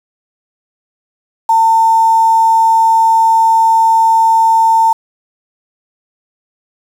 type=tone with quantisation; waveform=sine; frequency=900 Hz; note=A5; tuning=39 cents sharp; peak=-6 dBFS; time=1.49-4.93 s; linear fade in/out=5 ms; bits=5; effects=none